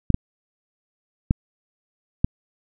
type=clicks; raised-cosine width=5 ms; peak=-4 dBFS; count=4; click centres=0.103 / 0.144 / 1.309 / 2.245 s; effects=none